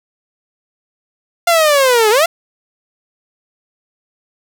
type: linear two-way sweep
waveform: sawtooth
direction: down then up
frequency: 698.5 to 413.4 to 698.5 Hz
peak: -5 dBFS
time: 1.47-2.26 s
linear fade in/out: 5 ms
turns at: 2.1 s
effects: none